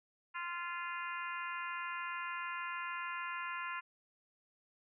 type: harmonic tone with a mistuned harmonic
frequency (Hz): 346.6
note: F4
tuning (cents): -13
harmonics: 3 / 4 / 5 / 6 / 7 / 8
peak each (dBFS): -42 / -44 / -46 / -48 / -49 / -50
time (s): 0.34-3.81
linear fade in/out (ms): 20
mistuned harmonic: 7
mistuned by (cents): +26
effects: none